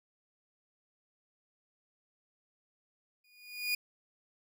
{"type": "tone with exponential growth", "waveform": "30% pulse", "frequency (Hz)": 2450, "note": "D#7", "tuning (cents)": -27, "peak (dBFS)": -25, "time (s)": [3.24, 3.75], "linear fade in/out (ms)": 5, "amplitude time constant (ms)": 110, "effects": []}